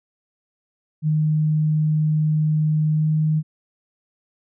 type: tone with pitch glide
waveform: sine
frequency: 154.1 to 155.17 Hz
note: D#3 to D#3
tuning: -16 to -4 cents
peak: -16 dBFS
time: 1.02-3.43 s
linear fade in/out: 50 ms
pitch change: +12 cents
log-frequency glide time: 2.94-3.06 s
effects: none